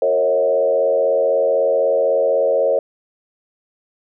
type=tone with frequency modulation; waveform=sine; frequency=545 Hz; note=C#5; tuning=29 cents flat; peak=-13 dBFS; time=0.02-2.79 s; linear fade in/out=2 ms; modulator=83.9 Hz; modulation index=1.1; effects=none